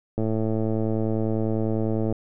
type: click train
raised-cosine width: 2 ms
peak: -13 dBFS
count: 215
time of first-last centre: 0.18-2.125 s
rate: 110 Hz
effects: none